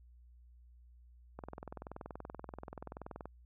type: click train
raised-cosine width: 1 ms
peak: -30 dBFS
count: 40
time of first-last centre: 1.39-3.256 s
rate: 20.9 Hz
effects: added 60 Hz sine -57 dBFS peak until 3.45 s